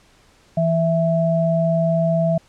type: tone pair together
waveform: sine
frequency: 164.99 / 659.3 Hz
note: E3 / E5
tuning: +2 / 0 cents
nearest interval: 2 octaves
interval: 2398 cents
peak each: -18 dBFS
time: 0.57-2.38 s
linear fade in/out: 5 ms
effects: pink hiss -54 dBFS RMS until 2.48 s + low-pass 8000 Hz 12 dB/octave